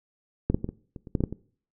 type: clicks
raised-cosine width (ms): 3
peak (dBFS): -9 / -9 / -16 / -20 / -26 / -28 / -11 / -13 / -11 / -21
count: 10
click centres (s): 0.5 / 0.545 / 0.644 / 0.69 / 0.962 / 1.072 / 1.152 / 1.206 / 1.238 / 1.326
effects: noise-tail reverb RT60 0.5 s tail -20 dB re dry